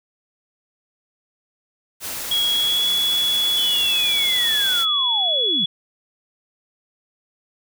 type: noise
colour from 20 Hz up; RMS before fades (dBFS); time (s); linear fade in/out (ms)
white; -29; 2-4.86; 50
type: tone with pitch glide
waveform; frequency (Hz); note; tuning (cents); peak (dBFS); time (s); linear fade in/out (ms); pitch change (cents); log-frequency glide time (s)
sine; 3322 to 3388; G#7 to G#7; 0 to +34; -17; 2.31-5.66; 5; +34; 2.49-2.89
type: linear sweep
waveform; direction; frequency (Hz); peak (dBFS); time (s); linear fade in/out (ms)
sine; down; 3136 to 152.9; -26; 3.57-5.65; 10
effects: none